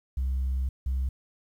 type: tone pair in turn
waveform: sine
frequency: 65.41 / 65.41 Hz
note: C2 / C2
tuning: 0 / 0 cents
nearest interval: unison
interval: 0 cents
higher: neither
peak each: -23 dBFS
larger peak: neither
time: 0.17-0.69 / 0.86-1.09 s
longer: first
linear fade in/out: 5 ms
effects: tanh soft clip ceiling -23 dBFS + 10-bit